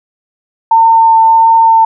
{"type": "tone with vibrato", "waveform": "sine", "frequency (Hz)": 902, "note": "A5", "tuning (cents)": 43, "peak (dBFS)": -3, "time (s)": [0.71, 1.85], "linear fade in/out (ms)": 5, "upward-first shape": "sine", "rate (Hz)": 1.5, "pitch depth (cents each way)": 10, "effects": []}